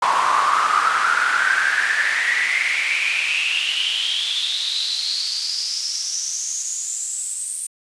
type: noise with high-pass filter sweep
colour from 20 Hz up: brown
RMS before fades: -21 dBFS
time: 0.02-7.67 s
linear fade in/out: 5 ms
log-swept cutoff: 1000 to 8900 Hz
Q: 9.2
effects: resampled to 22050 Hz